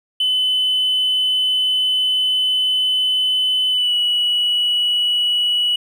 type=tone with pitch glide; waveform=triangle; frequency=3022 to 2934 Hz; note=F#7 to F#7; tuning=+36 to -15 cents; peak=-12 dBFS; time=0.2-5.76 s; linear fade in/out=5 ms; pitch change=-51 cents; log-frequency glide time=3.7-3.94 s; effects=tanh soft clip ceiling -11 dBFS